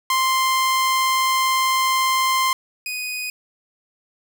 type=tone pair in turn; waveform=sawtooth; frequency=1047 / 2490 Hz; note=C6 / D#7; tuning=+1 / +1 cents; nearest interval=octave + minor third; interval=1500 cents; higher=second; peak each=-13 / -22 dBFS; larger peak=first; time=0.1-2.53 / 2.86-3.3 s; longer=first; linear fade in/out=2 ms; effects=9-bit